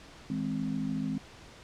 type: chord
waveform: sine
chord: E augmented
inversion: none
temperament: equal with one note detuned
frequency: 160.58 / 207.7 / 261.6 Hz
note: E3 / G#3 / B#3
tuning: -45 / 0 / 0 cents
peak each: -36 / -34 / -33 dBFS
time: 0.3-1.18 s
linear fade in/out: 2 ms
effects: pink hiss -51 dBFS RMS until 1.63 s + low-pass 6000 Hz 12 dB/octave